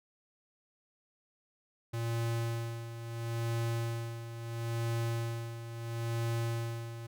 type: tone with tremolo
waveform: square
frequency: 115.9 Hz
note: A#2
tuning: 10 cents flat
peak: -31 dBFS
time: 1.93-7.07 s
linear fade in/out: 10 ms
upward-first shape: sine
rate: 0.74 Hz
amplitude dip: 70%
effects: none